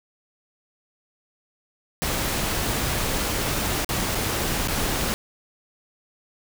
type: noise with dropouts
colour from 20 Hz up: pink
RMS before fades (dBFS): -25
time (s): 2.02-5.14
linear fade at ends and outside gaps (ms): 0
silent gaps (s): 3.846-3.891 / 4.148-4.152 / 4.674-4.683
effects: none